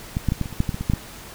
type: clicks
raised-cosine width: 5 ms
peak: -10 / -7 / -9 / -10 / -19 / -22 / -6 / -11 / -16 / -14 / -7 / -7 dBFS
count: 12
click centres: 0.169 / 0.287 / 0.321 / 0.413 / 0.458 / 0.527 / 0.604 / 0.692 / 0.744 / 0.81 / 0.899 / 0.936 s
effects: pink hiss -40 dBFS RMS until 1.34 s